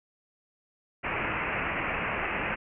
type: low-pass noise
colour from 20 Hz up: white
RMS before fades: -31 dBFS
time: 1.03-2.56 s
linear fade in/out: 20 ms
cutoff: 2700 Hz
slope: 96 dB/octave
effects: none